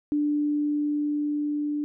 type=tone with level ramp; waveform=sine; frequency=295 Hz; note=D4; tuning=8 cents sharp; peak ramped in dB=-21 to -25 dBFS; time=0.12-1.84 s; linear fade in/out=0 ms; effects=none